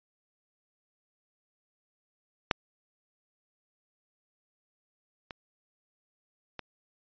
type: clicks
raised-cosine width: 0.3 ms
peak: -7 / -23 / -21 dBFS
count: 3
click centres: 2.512 / 5.308 / 6.593 s
effects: resampled to 11025 Hz